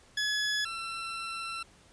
20% pulse tone pair in turn, 1696 / 1346.1 Hz, G#6 / E6, +36 / +36 cents, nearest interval major third, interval 400 cents, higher first, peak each -23 / -30 dBFS, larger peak first, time 0.17-0.65 / 0.65-1.63 s, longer second, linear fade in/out 5 ms, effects pink hiss -59 dBFS RMS until 1.92 s + resampled to 22050 Hz

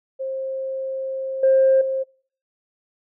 sine tone with level steps, 531 Hz, C5, 25 cents sharp, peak -24 / -11 / -20 dBFS, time 0.19-2.04 s, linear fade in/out 20 ms, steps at 1.43 / 1.81 s, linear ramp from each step 5 ms, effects noise-tail reverb RT60 0.5 s tail -26 dB re dry + tanh soft clip ceiling -8 dBFS

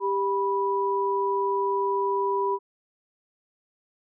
sine tone pair together, 395.4 / 982 Hz, G4 / B5, +15 / -10 cents, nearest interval octave + major third, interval 1575 cents, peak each -25 dBFS, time 0-2.59 s, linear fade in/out 50 ms, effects none

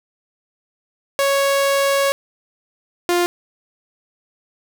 sawtooth tone pair in turn, 554.4 / 350.7 Hz, C#5 / F4, 0 / +7 cents, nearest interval minor sixth, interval 793 cents, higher first, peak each -11 dBFS, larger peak neither, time 1.19-2.12 / 3.09-3.26 s, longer first, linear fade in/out 0 ms, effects none

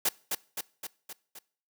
white noise with echo, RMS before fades -26 dBFS, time 0.05-0.09 s, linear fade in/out 5 ms, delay 260 ms, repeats 5, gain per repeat -4 dB, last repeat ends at 1.39 s, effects noise-tail reverb RT60 0.5 s tail -23 dB re dry + high-pass 200 Hz 12 dB/octave

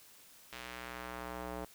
square tone with band-pass filter sweep, 61.3 Hz, B1, 12 cents flat, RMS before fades -44 dBFS, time 0.52-1.65 s, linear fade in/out 5 ms, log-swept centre 2800 to 650 Hz, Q 0.94, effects white hiss -59 dBFS RMS until 1.74 s

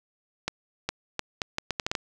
accelerating click train, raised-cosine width 0.2 ms, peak -10 dBFS, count 10, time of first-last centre 0.48-1.952 s, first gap 410 ms, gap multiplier 0.74, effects none

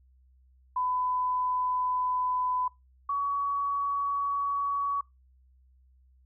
sine tone pair in turn, 1003 / 1128 Hz, B5 / C#6, +26 / +30 cents, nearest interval major second, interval 204 cents, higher second, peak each -26 dBFS, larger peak neither, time 0.76-2.68 / 3.09-5.01 s, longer neither, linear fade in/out 5 ms, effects noise-tail reverb RT60 0.2 s tail -22 dB re dry + added 64 Hz sine -58 dBFS peak until 6.25 s

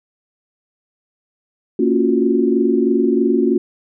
sine chord, Gb major seventh, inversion first, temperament just, 231.2 / 277.5 / 346.9 / 370 Hz, Bb3 / Db4 / F4 / Gb4, -14 / +2 / -12 / 0 cents, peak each -18 dBFS, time 1.79-3.58 s, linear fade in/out 5 ms, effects none

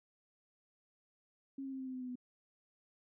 sine tone with pitch steps, 272 / 268.6 / 265.2 / 261.8 / 258.5 / 255.3 / 252 / 248.8 Hz, C#4 / C4 / C4 / C4 / C4 / C4 / B3 / B3, -33 / +46 / +23 / +1 / -21 / -42 / +35 / +13 cents, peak -40 dBFS, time 1.58-2.156 s, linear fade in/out 5 ms, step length 72 ms, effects none

